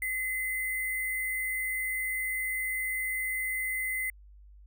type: tone with sample-and-hold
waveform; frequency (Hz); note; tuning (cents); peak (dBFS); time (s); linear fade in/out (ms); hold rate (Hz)
sine; 2045; C7; -40; -29; 0.02-4.1; 2; 11025
effects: added 50 Hz sine -50 dBFS peak until 4.66 s